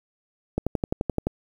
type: click train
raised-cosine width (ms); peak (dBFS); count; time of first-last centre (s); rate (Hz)
2; -10; 9; 0.58-1.27; 11.6
effects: 8-bit